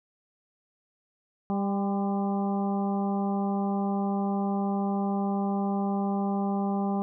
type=harmonic tone with a mistuned harmonic; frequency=198.4 Hz; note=G3; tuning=21 cents sharp; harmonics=1 / 2 / 3 / 4 / 5 / 6; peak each=-26 / -35 / -39 / -33 / -41 / -44 dBFS; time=1.5-7.02 s; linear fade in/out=0 ms; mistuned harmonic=5; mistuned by=+47 cents; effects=none